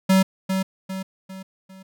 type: tone with echo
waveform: square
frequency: 190 Hz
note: F#3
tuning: 46 cents sharp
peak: -14 dBFS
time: 0.09-0.23 s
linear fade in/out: 10 ms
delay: 400 ms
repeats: 4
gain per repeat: -7 dB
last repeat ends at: 1.83 s
effects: none